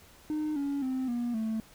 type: tone with pitch steps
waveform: triangle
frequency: 305.5 / 281.8 / 259.9 / 239.7 / 221.1 Hz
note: D#4 / C#4 / C4 / A#3 / A3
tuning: -32 / +29 / -11 / +48 / +9 cents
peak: -26 dBFS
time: 0.3-1.6 s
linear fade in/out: 0 ms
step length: 260 ms
effects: tanh soft clip ceiling -23 dBFS + pink hiss -56 dBFS RMS until 1.74 s